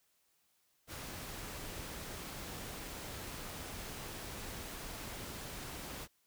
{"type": "noise", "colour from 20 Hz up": "pink", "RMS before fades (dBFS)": -45, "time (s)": [0.87, 6.08], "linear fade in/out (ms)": 50, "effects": ["white hiss -75 dBFS RMS until 6.26 s"]}